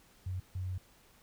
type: tone bursts at uneven times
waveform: sine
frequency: 92.3 Hz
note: F#2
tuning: 4 cents flat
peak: -34 dBFS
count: 2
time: 0.26-0.4 / 0.55-0.78 s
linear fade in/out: 5 ms
effects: pink hiss -63 dBFS RMS until 1.22 s